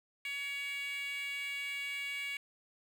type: tone with high-pass filter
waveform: 10% pulse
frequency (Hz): 563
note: C#5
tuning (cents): +27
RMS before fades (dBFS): -39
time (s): 0.25-2.37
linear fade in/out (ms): 2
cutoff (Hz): 2300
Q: 5.5
effects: none